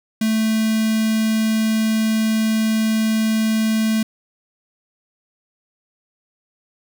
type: tone with notch filter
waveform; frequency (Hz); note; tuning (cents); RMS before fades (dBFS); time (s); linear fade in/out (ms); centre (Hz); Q
square; 220; A3; 0; -18; 0.21-4.03; 5; 850; 0.63
effects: none